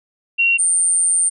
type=tone pair in turn; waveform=sine; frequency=2745 / 8913 Hz; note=F7 / C#9; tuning=-31 / +8 cents; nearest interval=octave + minor sixth; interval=2039 cents; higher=second; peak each=-12 / -13 dBFS; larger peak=first; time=0.38-0.58 / 0.58-1.3 s; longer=second; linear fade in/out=20 ms; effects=none